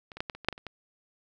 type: clicks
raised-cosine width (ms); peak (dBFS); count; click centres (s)
0.3; -28 / -26 / -14 / -18 / -28 / -28 / -7 / -22 / -29 / -22; 10; 0.118 / 0.17 / 0.205 / 0.298 / 0.35 / 0.447 / 0.486 / 0.527 / 0.579 / 0.667
effects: none